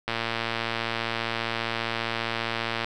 click train, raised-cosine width 0.3 ms, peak -11 dBFS, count 319, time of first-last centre 0.08-2.845 s, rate 115 Hz, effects none

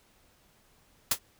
white noise with exponential decay, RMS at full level -19 dBFS, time 1.11-1.19 s, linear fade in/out 5 ms, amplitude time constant 17 ms, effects pink hiss -64 dBFS RMS until 1.39 s

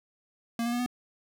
square tone with pitch steps, 232.6 / 237.4 / 242.2 / 247.1 Hz, A#3 / A#3 / B3 / B3, -4 / +32 / -34 / +1 cents, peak -28 dBFS, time 0.59-0.862 s, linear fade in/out 2 ms, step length 68 ms, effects none

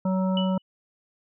harmonic tone, 187.8 Hz, F#3, 26 cents sharp, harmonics 1 / 3 / 5 / 7, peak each -22 / -30 / -34 / -40 dBFS, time 0.05-0.58 s, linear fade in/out 5 ms
sine tone with exponential decay, 2960 Hz, F#7, in tune, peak -25 dBFS, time 0.37-0.62 s, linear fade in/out 2 ms, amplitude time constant 54 ms
effects none

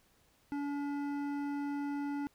sine tone with hard clipping, 285.7 Hz, D4, 48 cents flat, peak -36 dBFS, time 0.52-2.27 s, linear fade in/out 0 ms, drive 12 dB, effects pink hiss -69 dBFS RMS until 2.34 s

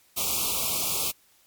white band-stop noise, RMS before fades -27 dBFS, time 0.16-1.12 s, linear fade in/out 20 ms, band 1300 to 2300 Hz, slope 96 dB/octave, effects white hiss -61 dBFS RMS until 1.46 s + MP3 96 kbps

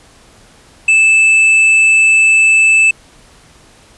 sine tone with tanh clipping, 2630 Hz, E7, 5 cents flat, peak -7 dBFS, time 0.88-2.91 s, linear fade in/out 5 ms, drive 7 dB, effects pink hiss -44 dBFS RMS until 3.97 s + resampled to 24000 Hz

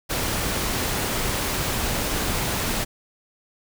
pink noise, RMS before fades -25 dBFS, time 0.09-2.85 s, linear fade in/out 20 ms, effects none

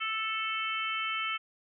harmonic tone, 440 Hz, A4, in tune, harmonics 3 / 4 / 5 / 6 / 7, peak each -34 / -45 / -36 / -37 / -37 dBFS, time 0-1.38 s, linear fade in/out 20 ms, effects none

